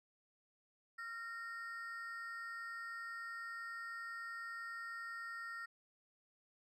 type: ring-modulated tone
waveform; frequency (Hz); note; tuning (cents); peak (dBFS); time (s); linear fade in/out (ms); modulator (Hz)
triangle; 1612; G6; +48; -39; 0.98-5.66; 10; 235
effects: none